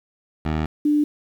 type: tone pair in turn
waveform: 15% pulse / sine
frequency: 77.78 / 296.6 Hz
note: D#2 / D4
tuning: 0 / +17 cents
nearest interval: octave + major seventh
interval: 2317 cents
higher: second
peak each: -15 dBFS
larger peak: neither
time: 0.45-0.66 / 0.85-1.04 s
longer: first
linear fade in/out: 5 ms
effects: low-pass 3000 Hz 12 dB/octave + 8-bit